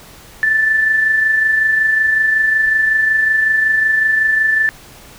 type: tone with amplitude modulation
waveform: sine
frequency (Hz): 1760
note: A6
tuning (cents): 0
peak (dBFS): -9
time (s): 0.43-4.69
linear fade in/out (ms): 0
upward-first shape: sine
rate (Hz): 25.4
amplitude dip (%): 40
effects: pink hiss -40 dBFS RMS until 5.18 s